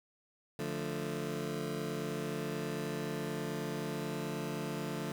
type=chord; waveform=20% pulse; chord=D minor; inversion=none; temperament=just; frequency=146.83 / 176.2 / 220.2 Hz; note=D3 / F3 / A3; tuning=0 / +16 / +2 cents; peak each=-35 / -36 / -36 dBFS; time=0.59-5.12 s; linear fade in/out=2 ms; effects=10-bit